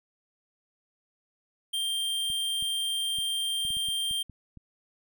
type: tone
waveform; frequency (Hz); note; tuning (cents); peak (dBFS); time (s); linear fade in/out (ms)
square; 3175; G7; +21; -28; 1.73-4.23; 10
type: clicks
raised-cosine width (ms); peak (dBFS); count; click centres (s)
5; -34; 10; 2.301 / 2.625 / 3.186 / 3.651 / 3.705 / 3.769 / 3.886 / 4.111 / 4.297 / 4.573
effects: none